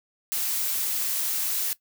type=noise; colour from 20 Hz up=blue; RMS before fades=-27 dBFS; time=0.32-1.73 s; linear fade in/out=0 ms; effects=noise-tail reverb RT60 0.1 s tail -17 dB re dry